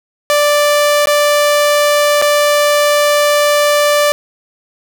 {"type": "tone with dropouts", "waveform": "sawtooth", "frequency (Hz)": 587.3, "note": "D5", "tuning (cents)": 0, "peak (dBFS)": -5, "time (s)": [0.3, 4.12], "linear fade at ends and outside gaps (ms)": 0, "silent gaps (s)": [[1.057, 1.072], [2.216, 2.223]], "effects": []}